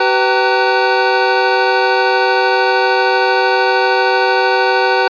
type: tone cluster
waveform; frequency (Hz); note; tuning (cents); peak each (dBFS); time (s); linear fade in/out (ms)
square; 381.1 / 500 / 772 / 917 / 1487; G4 / B4 / G5 / A#5 / F#6; -49 / +21 / -27 / -29 / +8; -18; 0-5.08; 5
effects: resampled to 11025 Hz